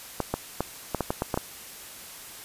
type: clicks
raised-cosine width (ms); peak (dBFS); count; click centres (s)
1; -11; 9; 0.203 / 0.34 / 0.606 / 0.947 / 1.007 / 1.105 / 1.221 / 1.342 / 1.375
effects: white hiss -43 dBFS RMS until 2.44 s + resampled to 32000 Hz